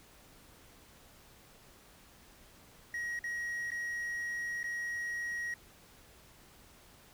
triangle tone with dropouts, 1896 Hz, A#6, 29 cents sharp, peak -33 dBFS, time 2.94-5.54 s, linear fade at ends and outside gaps 2 ms, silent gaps 3.191-3.24 / 3.705-3.717 / 4.631-4.641 s, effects pink hiss -59 dBFS RMS until 7.13 s

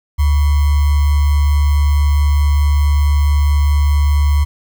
sine tone with sample-and-hold, 72.7 Hz, D2, 17 cents flat, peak -9 dBFS, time 0.18-4.45 s, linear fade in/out 20 ms, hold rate 1050 Hz, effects none

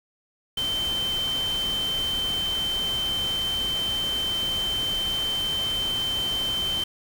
sine tone in noise, 3100 Hz, G7, 20 cents flat, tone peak -24 dBFS, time 0.57-6.84 s, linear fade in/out 5 ms, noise pink, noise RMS -35 dBFS, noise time 0.57-6.84 s, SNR +8 dB, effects none

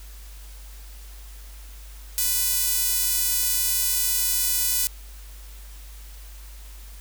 sawtooth tone with high-pass filter, 496.9 Hz, B4, 11 cents sharp, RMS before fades -23 dBFS, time 2.18-4.87 s, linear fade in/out 0 ms, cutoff 8800 Hz, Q 0.5, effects added 50 Hz sine -39 dBFS peak until 7 s + white hiss -49 dBFS RMS until 7 s

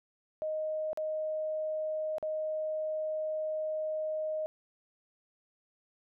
sine tone with dropouts, 622.3 Hz, D#5, in tune, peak -31 dBFS, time 0.42-4.46 s, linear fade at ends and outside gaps 0 ms, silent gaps 0.931-0.974 / 2.183-2.227 s, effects none

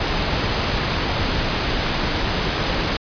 pink noise, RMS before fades -21 dBFS, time 0-2.97 s, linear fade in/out 5 ms, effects resampled to 11025 Hz

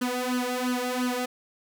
sawtooth tone with flanger, 249.7 Hz, B3, 19 cents sharp, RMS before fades -28 dBFS, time 0.01-1.26 s, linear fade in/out 10 ms, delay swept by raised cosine 0.65 to 2.55 ms, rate 2.9 Hz, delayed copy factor +0.8, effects none

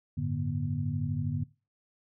sine tone cluster, 94.1 / 106.8 / 145.8 / 240.6 Hz, F#2 / G#2 / D3 / B3, +30 / +49 / -12 / -45 cents, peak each -36 / -34 / -31 / -37 dBFS, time 0.17-1.44 s, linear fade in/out 10 ms, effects noise-tail reverb RT60 0.3 s tail -19 dB re dry

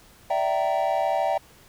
triangle chord, E half-diminished seventh, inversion third, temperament equal with one note detuned, 587.3 / 659.3 / 772.3 / 932.3 Hz, D5 / E5 / G5 / Bb5, 0 / 0 / -26 / 0 cents, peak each -26 / -24 / -23 / -29 dBFS, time 0.3-1.38 s, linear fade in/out 5 ms, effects pink hiss -53 dBFS RMS until 1.68 s

